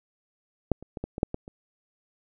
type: clicks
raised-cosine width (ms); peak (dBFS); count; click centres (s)
2; -8 / -29 / -21 / -18 / -21 / -7 / -17 / -28; 8; 0.717 / 0.826 / 0.972 / 1.04 / 1.181 / 1.231 / 1.344 / 1.479
effects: none